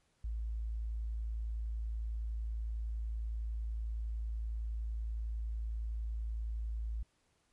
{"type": "tone", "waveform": "sine", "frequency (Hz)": 55.4, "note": "A1", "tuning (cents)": 13, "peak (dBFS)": -35, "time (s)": [0.24, 7.03], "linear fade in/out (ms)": 5, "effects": ["pink hiss -75 dBFS RMS until 7.52 s", "resampled to 24000 Hz"]}